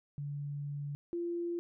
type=tone pair in turn; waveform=sine; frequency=143.9 / 344.1 Hz; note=D3 / F4; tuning=-35 / -26 cents; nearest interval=octave + minor third; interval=1509 cents; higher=second; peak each=-36 / -33 dBFS; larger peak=second; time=0.18-0.95 / 1.13-1.59 s; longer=first; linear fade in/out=0 ms; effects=none